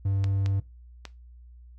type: tone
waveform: triangle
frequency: 98 Hz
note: G2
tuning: in tune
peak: -21 dBFS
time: 0.05-0.6 s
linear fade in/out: 5 ms
type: clicks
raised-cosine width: 0.2 ms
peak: -20 dBFS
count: 3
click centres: 0.242 / 0.461 / 1.053 s
effects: noise-tail reverb RT60 0.2 s tail -17 dB re dry + added 60 Hz sine -46 dBFS peak until 1.78 s